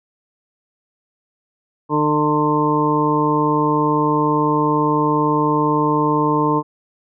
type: harmonic tone with a mistuned harmonic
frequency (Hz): 150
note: D3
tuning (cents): +37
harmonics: 1 / 2 / 3 / 4 / 6 / 7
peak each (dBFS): -23 / -19 / -21 / -30 / -21 / -20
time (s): 1.89-6.63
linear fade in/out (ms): 50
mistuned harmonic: 4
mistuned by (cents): +17
effects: none